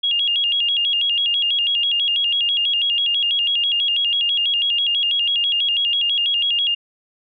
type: tone with vibrato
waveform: sine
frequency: 3055 Hz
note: G7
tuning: 45 cents flat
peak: -16 dBFS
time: 0.03-6.75 s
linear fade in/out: 10 ms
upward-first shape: square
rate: 6.1 Hz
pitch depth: 140 cents each way
effects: none